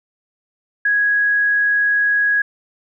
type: tone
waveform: sine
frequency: 1661.2 Hz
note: G#6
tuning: in tune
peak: -13 dBFS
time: 0.85-2.42 s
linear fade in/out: 5 ms
effects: none